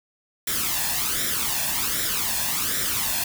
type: noise with flanger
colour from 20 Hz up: white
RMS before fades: -25 dBFS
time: 0.47-3.24 s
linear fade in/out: 5 ms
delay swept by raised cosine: 0.54 to 1.18 ms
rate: 1.3 Hz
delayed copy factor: +0.65
effects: none